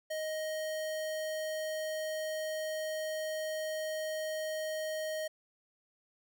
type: tone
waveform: square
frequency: 625 Hz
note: D#5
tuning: 8 cents sharp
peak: -35 dBFS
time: 0.1-5.28 s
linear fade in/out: 10 ms
effects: none